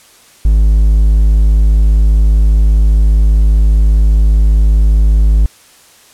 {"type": "tone", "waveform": "triangle", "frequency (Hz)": 52.5, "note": "G#1", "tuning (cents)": 19, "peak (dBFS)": -3, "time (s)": [0.45, 5.46], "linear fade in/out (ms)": 0, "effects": ["white hiss -43 dBFS RMS until 6.13 s", "low-pass 11000 Hz 12 dB/octave"]}